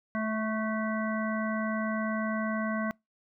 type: harmonic tone with a mistuned harmonic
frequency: 217.8 Hz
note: A3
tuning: 17 cents flat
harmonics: 1 / 3 / 5 / 7 / 9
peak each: -30 / -35 / -37 / -38 / -40 dBFS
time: 0.15-2.91 s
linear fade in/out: 0 ms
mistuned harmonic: 5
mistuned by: +26 cents
effects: noise-tail reverb RT60 0.2 s tail -26 dB re dry